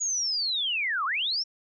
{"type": "linear two-way sweep", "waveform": "sine", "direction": "down then up", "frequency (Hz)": [6840, 1046.5, 5600], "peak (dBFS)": -25, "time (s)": [0, 1.44], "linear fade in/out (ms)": 20, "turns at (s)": 1.05, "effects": []}